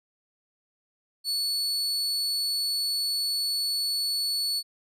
40% pulse tone, 4430 Hz, C#8, 2 cents flat, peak -24 dBFS, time 1.24-4.63 s, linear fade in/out 50 ms, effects resampled to 32000 Hz

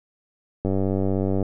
click train, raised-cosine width 2 ms, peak -11 dBFS, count 76, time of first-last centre 0.65-1.427 s, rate 96.5 Hz, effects none

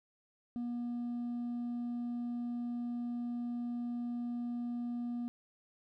triangle tone with hard clipping, 240 Hz, B3, 49 cents flat, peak -34 dBFS, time 0.56-5.28 s, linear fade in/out 0 ms, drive 1 dB, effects none

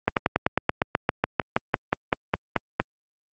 slowing click train, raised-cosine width 0.5 ms, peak -3 dBFS, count 19, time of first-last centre 0.08-2.8 s, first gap 88 ms, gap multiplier 1.06, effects high-pass 80 Hz 12 dB/octave + Opus 24 kbps

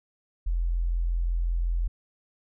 sine tone, 42.74 Hz, F1, 37 cents flat, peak -23 dBFS, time 0.46-1.88 s, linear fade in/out 10 ms, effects none

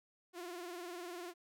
sawtooth tone with vibrato, 351.4 Hz, F4, 11 cents sharp, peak -40 dBFS, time 0.33-1.34 s, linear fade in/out 50 ms, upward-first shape sine, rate 20 Hz, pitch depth 82 cents each way, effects none

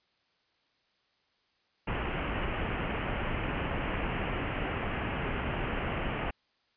pink low-pass noise, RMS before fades -33 dBFS, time 1.87-6.31 s, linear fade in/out 10 ms, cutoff 3000 Hz, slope 96 dB/octave, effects white hiss -72 dBFS RMS until 6.76 s + resampled to 11025 Hz

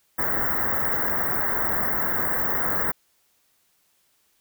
white band-stop noise, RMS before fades -24 dBFS, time 0.18-2.92 s, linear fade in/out 10 ms, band 2000 to 16000 Hz, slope 96 dB/octave, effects white hiss -66 dBFS RMS until 4.4 s

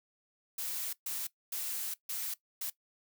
blue noise bursts at uneven times, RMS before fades -37 dBFS, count 5, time 0.58-0.93 / 1.06-1.27 / 1.52-1.94 / 2.09-2.34 / 2.61-2.7 s, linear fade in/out 5 ms, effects noise-tail reverb RT60 0.1 s tail -18 dB re dry

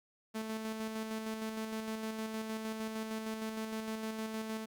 sawtooth tone with tremolo, 220 Hz, A3, in tune, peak -32 dBFS, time 0.34-4.66 s, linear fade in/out 20 ms, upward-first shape square, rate 6.5 Hz, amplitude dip 35%, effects Opus 48 kbps

